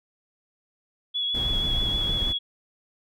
sine tone with vibrato, 3376 Hz, G#7, 28 cents sharp, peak -24 dBFS, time 1.14-2.39 s, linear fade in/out 20 ms, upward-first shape triangle, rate 6.3 Hz, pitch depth 24 cents each way
brown noise, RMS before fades -29 dBFS, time 1.34-2.33 s, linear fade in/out 10 ms
effects none

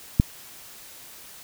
click, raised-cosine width 5 ms, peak -3 dBFS, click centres 0.199 s, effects white hiss -45 dBFS RMS until 1.43 s

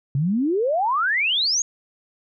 sine exponential sweep, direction up, 130 to 6780 Hz, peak -18 dBFS, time 0.15-1.62 s, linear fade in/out 2 ms, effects none

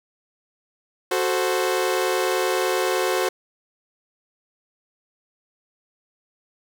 sawtooth chord, F# diminished, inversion none, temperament equal, 370 / 440 / 523.3 Hz, F#4 / A4 / C5, 0 / 0 / 0 cents, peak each -19 / -23 / -21 dBFS, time 1.11-3.29 s, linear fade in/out 5 ms, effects none

